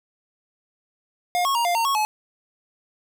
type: tone with pitch steps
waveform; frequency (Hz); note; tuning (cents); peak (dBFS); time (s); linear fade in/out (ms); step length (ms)
square; 712 / 1096 / 940 / 700 / 917 / 1102 / 855; F5 / C#6 / A#5 / F5 / A#5 / C#6 / A5; +33 / -20 / +14 / +4 / -29 / -11 / -50; -20; 1.35-2.05; 0; 100
effects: none